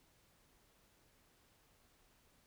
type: silence
effects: pink hiss -71 dBFS RMS until 2.46 s